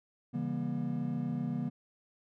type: chord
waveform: triangle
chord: C# diminished seventh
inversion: none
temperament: just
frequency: 138.59 / 166.31 / 199.57 / 239.5 Hz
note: C#3 / E3 / G3 / Bb3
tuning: 0 / +16 / +31 / +47 cents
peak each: -36 / -36 / -38 / -33 dBFS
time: 0.33-1.7 s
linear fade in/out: 20 ms
effects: none